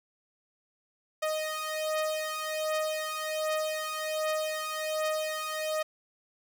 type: beating tone pair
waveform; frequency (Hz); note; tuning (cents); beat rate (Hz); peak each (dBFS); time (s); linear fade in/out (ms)
sawtooth; 621 / 622.3; D#5 / D#5; -3 / 0; 1.3; -30 / -28; 1.22-5.83; 10
effects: none